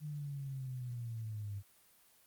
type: linear sweep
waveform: sine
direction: down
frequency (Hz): 152.2 to 98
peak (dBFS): -39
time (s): 0-1.63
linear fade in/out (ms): 50
effects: white hiss -66 dBFS RMS until 2.26 s + Opus 24 kbps